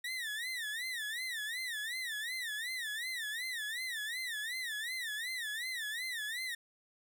30% pulse tone with vibrato, 1871 Hz, A#6, 6 cents sharp, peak -34 dBFS, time 0.04-6.55 s, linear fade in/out 5 ms, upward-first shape sine, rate 2.7 Hz, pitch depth 180 cents each way, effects none

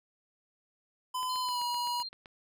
square tone with pitch glide, 1012 to 966.9 Hz, B5 to B5, +42 to -37 cents, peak -32 dBFS, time 1.14-2.03 s, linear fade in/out 10 ms, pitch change -79 cents, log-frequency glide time 1.41-1.62 s
click train, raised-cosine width 0.3 ms, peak -32 dBFS, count 9, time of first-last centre 1.23-2.258 s, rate 7.78 Hz
sine tone, 4186 Hz, C8, in tune, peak -37 dBFS, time 1.29-2.09 s, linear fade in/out 10 ms
effects none

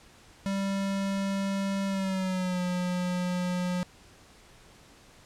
square tone with pitch glide, 196 to 179.73 Hz, G3 to F3, 0 to +50 cents, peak -28 dBFS, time 0.46-3.83 s, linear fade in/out 0 ms, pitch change -150 cents, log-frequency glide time 1.87-2.61 s, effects pink hiss -55 dBFS RMS until 5.25 s + low-pass 9000 Hz 12 dB/octave

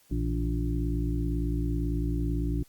harmonic tone with a mistuned harmonic, 58 Hz, A#1, 8 cents flat, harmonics 1 / 2 / 3 / 5 / 6, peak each -28 / -34 / -34 / -33 / -39 dBFS, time 0.11-2.63 s, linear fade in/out 5 ms, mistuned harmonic 3, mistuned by -79 cents, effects white hiss -62 dBFS RMS until 2.68 s + Opus 48 kbps

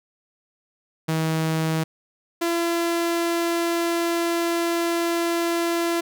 sawtooth tone pair in turn, 160 / 339 Hz, D#3 / E4, +49 / +49 cents, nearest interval octave + minor second, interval 1300 cents, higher second, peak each -17 dBFS, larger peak neither, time 1.08-1.84 / 2.41-6.01 s, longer second, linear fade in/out 10 ms, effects none

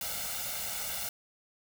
white noise with comb filter, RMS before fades -36 dBFS, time 0.01-1.09 s, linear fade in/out 2 ms, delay 1.4 ms, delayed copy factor +0.75, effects none

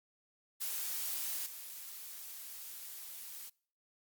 blue noise with level steps, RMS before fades -38 / -47 dBFS, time 0.6-3.5 s, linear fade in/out 20 ms, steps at 1.46 s, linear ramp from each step 2 ms, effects noise-tail reverb RT60 0.5 s tail -25 dB re dry + Opus 48 kbps

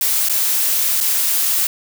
blue noise with dropouts, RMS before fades -17 dBFS, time 0.01-1.67 s, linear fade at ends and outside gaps 2 ms, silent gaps 0.287-0.296 / 1.004-1.009 s, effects none

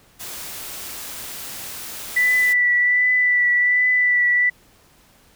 white noise, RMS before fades -33 dBFS, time 0.19-2.54 s, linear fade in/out 20 ms
sine tone with vibrato, 1975.5 Hz, B6, in tune, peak -14 dBFS, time 2.16-4.5 s, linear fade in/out 10 ms, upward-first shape triangle, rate 1.3 Hz, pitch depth 24 cents each way
effects pink hiss -54 dBFS RMS until 5.35 s

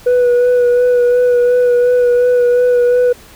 sine tone with vibrato, 490.3 Hz, B4, 13 cents flat, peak -5 dBFS, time 0.06-3.13 s, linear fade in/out 10 ms, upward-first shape sine, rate 2.8 Hz, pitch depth 19 cents each way, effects tanh soft clip ceiling -7 dBFS + pink hiss -40 dBFS RMS until 3.35 s

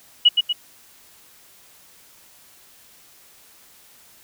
sine tone with echo, 2915 Hz, F#7, 26 cents flat, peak -8 dBFS, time 0.25-0.29 s, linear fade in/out 10 ms, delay 120 ms, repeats 2, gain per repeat -5 dB, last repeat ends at 0.53 s, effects white hiss -51 dBFS RMS until 4.23 s

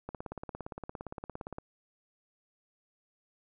click train, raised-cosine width 1 ms, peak -25 dBFS, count 27, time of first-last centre 0.09-1.584 s, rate 17.4 Hz, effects none

